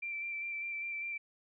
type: tone with vibrato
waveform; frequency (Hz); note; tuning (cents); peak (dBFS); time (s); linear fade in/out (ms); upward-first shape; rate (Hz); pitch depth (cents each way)
sine; 2349; D7; 0; -36; 0.02-1.18; 10; square; 5; 15
effects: none